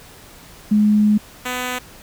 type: tone pair in turn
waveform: sine / 5% pulse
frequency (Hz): 210.4 / 250.3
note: G#3 / B3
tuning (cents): +23 / +23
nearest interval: minor third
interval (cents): 300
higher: second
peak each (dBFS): -11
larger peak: neither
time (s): 0.71-1.18 / 1.45-1.79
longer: first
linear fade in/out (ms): 10
effects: pink hiss -43 dBFS RMS until 2.02 s